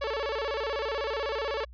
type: tone with vibrato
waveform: sawtooth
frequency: 499.6 Hz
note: B4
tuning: 20 cents sharp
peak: -25 dBFS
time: 0.01-1.65 s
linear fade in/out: 10 ms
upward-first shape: square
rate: 16 Hz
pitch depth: 210 cents each way
effects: added 60 Hz sine -45 dBFS peak until 1.73 s + resampled to 11025 Hz